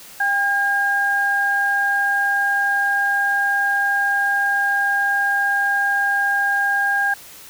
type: tone pair together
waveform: sine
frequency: 799 / 1618.4 Hz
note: G5 / G#6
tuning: +33 / -45 cents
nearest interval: octave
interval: 1222 cents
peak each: -22 / -17 dBFS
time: 0.2-7.14 s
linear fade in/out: 5 ms
effects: white hiss -41 dBFS RMS until 7.49 s